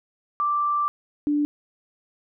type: tone pair in turn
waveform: sine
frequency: 1174.7 / 293.7 Hz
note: D6 / D4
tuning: 0 / 0 cents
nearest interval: 2 octaves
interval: 2400 cents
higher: first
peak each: -20 / -19 dBFS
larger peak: second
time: 0.4-0.88 / 1.27-1.45 s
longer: first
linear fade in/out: 0 ms
effects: none